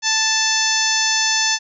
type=harmonic tone; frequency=880 Hz; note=A5; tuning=in tune; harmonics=1 / 2 / 3 / 4 / 5 / 6 / 7 / 8; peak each=-26 / -22 / -26 / -25 / -25 / -22 / -21 / -29 dBFS; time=0.02-1.59 s; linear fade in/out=50 ms; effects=none